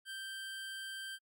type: tone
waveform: 25% pulse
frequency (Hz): 1568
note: G6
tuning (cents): 0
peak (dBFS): -38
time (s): 0.05-1.19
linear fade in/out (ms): 50
effects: AAC 64 kbps